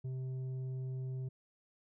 sine tone with tanh clipping, 129.9 Hz, C3, 12 cents flat, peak -38 dBFS, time 0.04-1.29 s, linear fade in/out 10 ms, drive 6 dB, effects none

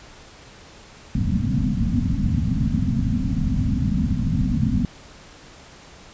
white low-pass noise, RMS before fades -21 dBFS, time 1.15-4.85 s, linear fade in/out 2 ms, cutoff 260 Hz, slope 96 dB/octave, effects pink hiss -45 dBFS RMS until 6.13 s + resampled to 16000 Hz

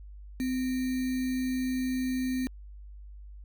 sine tone with sample-and-hold, 256.4 Hz, C4, 35 cents flat, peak -27 dBFS, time 0.4-2.47 s, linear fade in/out 0 ms, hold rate 2100 Hz, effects added 50 Hz sine -43 dBFS peak until 3.44 s

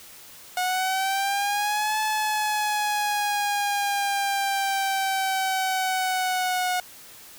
sawtooth exponential two-way sweep, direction up then down, 727 to 864 to 727 Hz, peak -19 dBFS, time 0.57-6.8 s, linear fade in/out 2 ms, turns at 1.99 s, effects white hiss -46 dBFS RMS until 7.38 s

